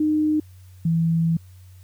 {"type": "tone pair in turn", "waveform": "sine", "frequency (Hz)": [306.1, 164.89], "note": ["D#4", "E3"], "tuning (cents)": [-28, 1], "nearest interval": "major seventh", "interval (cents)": 1071, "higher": "first", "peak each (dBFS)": -17, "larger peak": "neither", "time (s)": [[0, 0.4], [0.85, 1.37]], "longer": "second", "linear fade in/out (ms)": 5, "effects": ["added 92 Hz sine -43 dBFS peak until 1.83 s", "white hiss -59 dBFS RMS until 1.83 s"]}